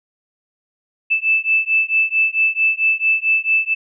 sine beating tone pair, 2632 / 2636.5 Hz, E7 / E7, -3 / 0 cents, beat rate 4.5 Hz, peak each -17 dBFS, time 1.1-3.75 s, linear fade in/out 20 ms, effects none

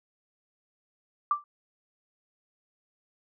sine tone with exponential decay, 1174.7 Hz, D6, in tune, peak -18 dBFS, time 1.31-1.44 s, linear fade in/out 2 ms, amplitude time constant 28 ms, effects none

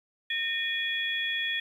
sine tone cluster, 1833 / 2449 / 3363 Hz, A#6 / D#7 / G#7, -30 / -28 / +21 cents, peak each -31 / -34 / -31 dBFS, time 0.3-1.6 s, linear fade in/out 5 ms, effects 10-bit

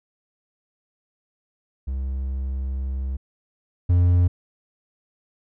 triangle tone pair in turn, 66.2 / 88.37 Hz, C2 / F2, +21 / +21 cents, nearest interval perfect fourth, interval 500 cents, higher second, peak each -22 / -12 dBFS, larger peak second, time 1.87-3.17 / 3.89-4.28 s, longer first, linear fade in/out 10 ms, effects none

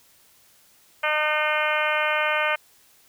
harmonic tone, 304.2 Hz, D#4, 39 cents flat, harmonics 2 / 3 / 4 / 5 / 6 / 7 / 8 / 9 / 10, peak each -27 / -30 / -28 / -27 / -32 / -28 / -29 / -35 / -34 dBFS, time 1.03-2.56 s, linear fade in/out 10 ms, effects white hiss -57 dBFS RMS until 3.08 s

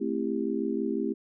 sine chord, A minor seventh, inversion none, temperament just, 220 / 264 / 330 / 396 Hz, A3 / C4 / E4 / G4, 0 / +16 / +2 / +18 cents, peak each -32 dBFS, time 0-1.14 s, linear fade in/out 20 ms, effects none

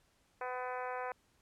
harmonic tone, 251.6 Hz, B3, 32 cents sharp, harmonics 2 / 3 / 4 / 5 / 6 / 7 / 8 / 9 / 10, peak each -42 / -42 / -43 / -48 / -47 / -51 / -54 / -55 / -57 dBFS, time 0.41-1.12 s, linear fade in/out 2 ms, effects pink hiss -72 dBFS RMS until 1.41 s + low-pass 11000 Hz 12 dB/octave

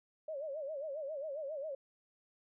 sine tone with vibrato, 587.3 Hz, D5, in tune, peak -38 dBFS, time 0.28-1.75 s, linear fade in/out 5 ms, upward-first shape sine, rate 7.4 Hz, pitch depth 150 cents each way, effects none

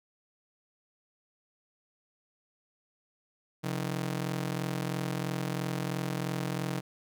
sawtooth ring-modulated tone, 155.56 Hz, D#3, in tune, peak -24 dBFS, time 3.63-6.81 s, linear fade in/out 20 ms, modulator 21.5 Hz, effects none

